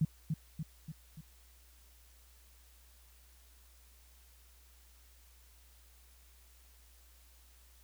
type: tone with echo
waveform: sine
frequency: 156.9 Hz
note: D#3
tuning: 15 cents sharp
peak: -25 dBFS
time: 0.01-0.05 s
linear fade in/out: 5 ms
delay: 290 ms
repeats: 4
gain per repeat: -5 dB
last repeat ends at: 1.21 s
effects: added 60 Hz sine -60 dBFS peak until 7.83 s + white hiss -65 dBFS RMS until 7.83 s